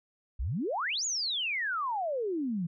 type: exponential two-way sweep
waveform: sine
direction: up then down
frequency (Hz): 49.69 to 7040 to 160.4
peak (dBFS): -29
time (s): 0.39-2.67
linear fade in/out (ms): 10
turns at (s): 1.05
effects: none